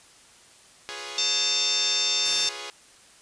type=chord; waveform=5% pulse; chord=C# dominant seventh; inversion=first; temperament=equal; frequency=349.2 / 415.3 / 493.9 / 554.4 Hz; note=E#4 / G#4 / B4 / C#5; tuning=0 / 0 / 0 / 0 cents; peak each=-32 / -26 / -30 / -29 dBFS; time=0.89-2.7 s; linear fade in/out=0 ms
type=harmonic tone; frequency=900 Hz; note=A5; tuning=39 cents sharp; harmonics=3 / 4 / 5 / 6 / 7 / 8; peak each=-34 / -26 / -31 / -26 / -32 / -36 dBFS; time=1.18-2.49 s; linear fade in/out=2 ms
type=noise; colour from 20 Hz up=white; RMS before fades=-36 dBFS; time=2.25-2.49 s; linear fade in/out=5 ms
effects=white hiss -53 dBFS RMS until 3.21 s + resampled to 22050 Hz